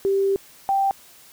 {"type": "tone pair in turn", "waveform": "sine", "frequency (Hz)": [392, 784], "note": ["G4", "G5"], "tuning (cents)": [0, 0], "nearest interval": "octave", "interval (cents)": 1200, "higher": "second", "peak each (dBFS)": -17, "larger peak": "neither", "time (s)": [[0.05, 0.36], [0.69, 0.91]], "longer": "first", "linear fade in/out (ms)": 0, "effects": ["white hiss -49 dBFS RMS until 1.32 s"]}